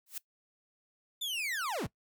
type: noise with exponential growth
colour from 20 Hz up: blue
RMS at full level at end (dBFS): -34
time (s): 0.06-0.18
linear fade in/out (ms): 5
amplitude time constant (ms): 26
type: linear sweep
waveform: 40% pulse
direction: down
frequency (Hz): 3600 to 53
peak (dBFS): -32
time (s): 1.21-1.87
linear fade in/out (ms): 10
effects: noise-tail reverb RT60 0.1 s tail -20 dB re dry